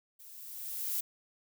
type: noise with level ramp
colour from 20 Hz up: violet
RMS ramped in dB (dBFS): -53 to -32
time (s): 0.19-1.01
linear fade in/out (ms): 10
effects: none